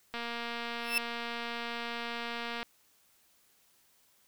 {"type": "click train", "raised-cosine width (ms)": 0.3, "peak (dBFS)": -22, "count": 586, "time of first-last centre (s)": [0.14, 2.629], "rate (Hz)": 235}
{"type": "tone with exponential growth", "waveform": "35% pulse", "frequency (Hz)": 2654, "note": "E7", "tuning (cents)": 11, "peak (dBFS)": -22, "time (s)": [0.78, 0.98], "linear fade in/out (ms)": 2, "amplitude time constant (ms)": 43}
{"effects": ["white hiss -67 dBFS RMS until 4.27 s"]}